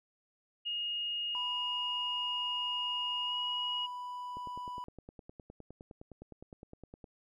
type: tone with pitch glide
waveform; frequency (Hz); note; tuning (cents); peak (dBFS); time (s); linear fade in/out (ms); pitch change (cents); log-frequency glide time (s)
sine; 2859 to 2892; F7 to F#7; +40 to -40; -33; 0.65-3.87; 20; +20; 3.26-3.34
type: tone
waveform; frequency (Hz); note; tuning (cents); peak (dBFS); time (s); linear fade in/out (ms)
triangle; 987.8; B5; 0; -37; 1.35-4.84; 0
type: click train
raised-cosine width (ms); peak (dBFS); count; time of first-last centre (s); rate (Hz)
2; -35; 27; 4.37-7.042; 9.73
effects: none